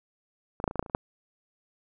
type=clicks; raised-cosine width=1 ms; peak=-23 / -11 / -13 / -23 / -21 / -7 / -24 / -29 / -28 / -8 dBFS; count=10; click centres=0.601 / 0.641 / 0.678 / 0.711 / 0.757 / 0.794 / 0.827 / 0.862 / 0.898 / 0.949 s; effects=none